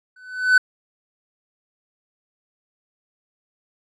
triangle tone with exponential growth, 1505 Hz, F#6, 29 cents sharp, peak -6 dBFS, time 0.16-0.58 s, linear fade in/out 5 ms, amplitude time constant 90 ms, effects resampled to 24000 Hz

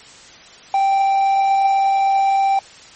triangle tone with quantisation, 783 Hz, G5, 2 cents flat, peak -11 dBFS, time 0.74-2.59 s, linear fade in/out 2 ms, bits 6, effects white hiss -42 dBFS RMS until 2.95 s + MP3 32 kbps

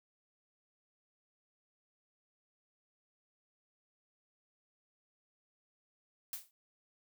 blue noise with exponential decay, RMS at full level -37 dBFS, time 6.33-6.51 s, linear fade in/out 1 ms, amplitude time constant 38 ms, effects none

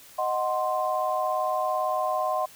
sine chord, C diminished, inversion first, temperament equal, 622.3 / 740 / 1046.5 Hz, Eb5 / Gb5 / C6, 0 / 0 / 0 cents, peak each -28 dBFS, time 0.18-2.46 s, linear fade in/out 10 ms, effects white hiss -50 dBFS RMS until 2.55 s

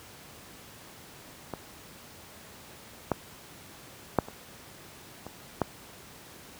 clicks, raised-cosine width 1 ms, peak -19 / -10 / -6 / -26 / -25 / -10 dBFS, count 6, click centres 1.537 / 3.117 / 4.187 / 4.285 / 5.266 / 5.617 s, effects pink hiss -49 dBFS RMS until 6.59 s + high-pass 80 Hz 12 dB/octave

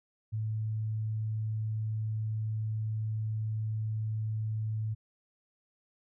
sine tone, 109.1 Hz, A2, 14 cents flat, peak -30 dBFS, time 0.32-4.95 s, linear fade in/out 20 ms, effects none

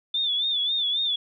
sine tone with vibrato, 3520 Hz, A7, in tune, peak -22 dBFS, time 0.14-1.16 s, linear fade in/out 5 ms, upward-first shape sine, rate 3.7 Hz, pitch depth 84 cents each way, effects none

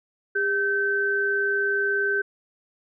sine tone pair together, 403.2 / 1541.7 Hz, G4 / G6, +49 / -29 cents, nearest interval octave + major seventh, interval 2322 cents, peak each -26 / -22 dBFS, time 0.35-2.22 s, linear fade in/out 10 ms, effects none

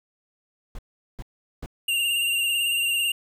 brown noise bursts, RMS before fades -34 dBFS, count 3, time 0.75-1.661 s, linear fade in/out 2 ms, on 37 ms, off 400 ms
square tone with vibrato, 2794 Hz, F7, in tune, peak -22 dBFS, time 1.88-3.12 s, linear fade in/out 5 ms, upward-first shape sine, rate 18 Hz, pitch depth 37 cents each way
effects none

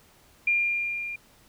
sine tone with level ramp, 2400 Hz, D7, 37 cents sharp, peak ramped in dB -19 to -32 dBFS, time 0.47-1.16 s, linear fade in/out 5 ms, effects pink hiss -58 dBFS RMS until 1.48 s

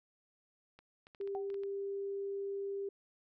clicks, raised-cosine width 0.3 ms, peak -40 dBFS, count 8, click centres 0.79 / 1.069 / 1.148 / 1.212 / 1.275 / 1.502 / 1.543 / 1.635 s
sine tone, 396.6 Hz, G4, 20 cents sharp, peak -36 dBFS, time 1.2-2.89 s, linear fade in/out 5 ms
sine tone with exponential decay, 762 Hz, G5, 49 cents flat, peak -37 dBFS, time 1.35-1.5 s, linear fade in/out 0 ms, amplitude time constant 32 ms
effects none

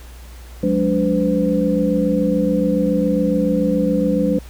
sine tone cluster, 180.5 / 207.6 / 288.4 / 507 Hz, F#3 / G#3 / D4 / B4, -43 / 0 / -31 / +45 cents, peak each -20 dBFS, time 0.63-4.39 s, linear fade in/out 5 ms, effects added 60 Hz sine -35 dBFS peak until 4.49 s + pink hiss -45 dBFS RMS until 4.49 s

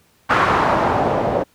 white noise with low-pass filter sweep, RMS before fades -17 dBFS, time 0.29-1.44 s, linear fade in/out 20 ms, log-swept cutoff 1400 to 550 Hz, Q 1.7, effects pink hiss -57 dBFS RMS until 1.54 s + high-pass 60 Hz 12 dB/octave

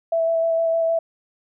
sine tone with vibrato, 659.3 Hz, E5, in tune, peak -17 dBFS, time 0.12-0.99 s, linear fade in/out 5 ms, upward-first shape square, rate 6.5 Hz, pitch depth 10 cents each way, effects none

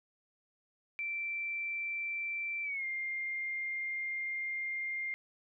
sine tone with pitch glide, 2342 to 2111 Hz, D7 to C7, -5 to +15 cents, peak -34 dBFS, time 0.99-5.14 s, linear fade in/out 0 ms, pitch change -180 cents, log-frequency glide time 2.63-2.85 s, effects none

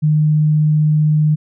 sine tone, 152.6 Hz, D#3, 33 cents flat, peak -10 dBFS, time 0.02-1.36 s, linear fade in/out 20 ms, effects none

